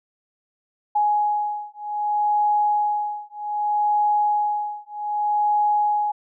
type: beating tone pair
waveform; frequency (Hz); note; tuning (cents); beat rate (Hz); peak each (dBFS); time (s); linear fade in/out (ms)
sine; 835 / 835.64; G#5 / G#5; +9 / +10; 0.64; -22; 0.95-6.12; 10
effects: none